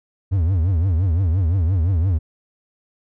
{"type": "tone with vibrato", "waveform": "triangle", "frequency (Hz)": 88, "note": "F2", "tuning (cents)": 14, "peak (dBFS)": -13, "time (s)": [0.31, 2.19], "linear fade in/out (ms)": 20, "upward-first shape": "triangle", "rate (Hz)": 5.8, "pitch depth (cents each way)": 250, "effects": []}